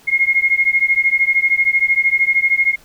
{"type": "beating tone pair", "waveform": "sine", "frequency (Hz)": [2143, 2156], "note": ["C7", "C#7"], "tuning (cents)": [41, -49], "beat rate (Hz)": 13, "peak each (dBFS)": -15, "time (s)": [0.07, 2.76], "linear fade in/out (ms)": 20, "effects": ["pink hiss -48 dBFS RMS until 2.84 s"]}